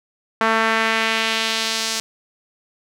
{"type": "tone with band-pass filter sweep", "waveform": "sawtooth", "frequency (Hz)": 223.4, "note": "A3", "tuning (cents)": 27, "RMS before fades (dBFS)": -20, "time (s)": [0.41, 2], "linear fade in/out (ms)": 0, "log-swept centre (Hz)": [1300, 5800], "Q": 1.3, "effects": []}